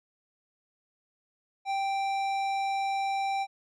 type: tone with tanh clipping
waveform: sine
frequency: 784 Hz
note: G5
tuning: in tune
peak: -29 dBFS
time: 1.65-3.47 s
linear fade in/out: 50 ms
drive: 14 dB
effects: none